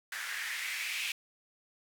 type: noise with band-pass filter sweep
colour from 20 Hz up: blue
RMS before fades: -37 dBFS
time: 0.12-1.12 s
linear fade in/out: 2 ms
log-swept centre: 1600 to 2500 Hz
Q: 3.9
effects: none